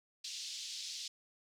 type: band-pass noise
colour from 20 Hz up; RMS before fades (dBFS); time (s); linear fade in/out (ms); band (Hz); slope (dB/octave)
white; -44; 0.24-1.08; 5; 3300 to 5800; 24
effects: none